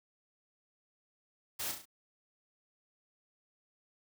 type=noise with echo; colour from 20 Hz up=white; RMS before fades=-38 dBFS; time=1.59-1.72 s; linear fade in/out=10 ms; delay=34 ms; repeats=4; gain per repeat=-5 dB; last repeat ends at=1.856 s; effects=none